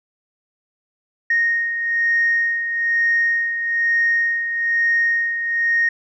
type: beating tone pair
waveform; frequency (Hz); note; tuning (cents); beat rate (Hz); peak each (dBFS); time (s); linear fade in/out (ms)
sine; 1858 / 1859.1; A#6 / A#6; -6 / -5; 1.1; -24 / -16; 1.3-5.89; 5
effects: tanh soft clip ceiling -9 dBFS